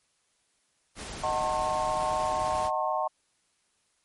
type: noise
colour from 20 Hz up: pink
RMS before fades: -39 dBFS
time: 0.95-2.71 s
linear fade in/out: 50 ms
type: chord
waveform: sine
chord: D# diminished seventh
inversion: none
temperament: just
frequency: 622.3 / 746.7 / 896 / 1075.3 Hz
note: D#5 / F#5 / A5 / C6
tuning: 0 / +16 / +31 / +47 cents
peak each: -31 dBFS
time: 1.23-3.08 s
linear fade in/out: 10 ms
effects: white hiss -71 dBFS RMS until 4.04 s + MP3 48 kbps